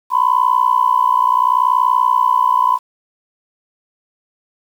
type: tone with amplitude modulation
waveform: sine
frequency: 1006 Hz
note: B5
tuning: 32 cents sharp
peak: -6 dBFS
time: 0.1-2.79 s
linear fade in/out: 50 ms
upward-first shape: sine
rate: 60.7 Hz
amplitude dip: 95%
effects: tanh soft clip ceiling -2 dBFS + 7-bit